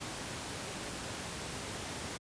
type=noise; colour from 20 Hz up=pink; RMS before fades=-40 dBFS; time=0-2.18 s; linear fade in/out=20 ms; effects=high-pass 80 Hz 12 dB/octave + resampled to 22050 Hz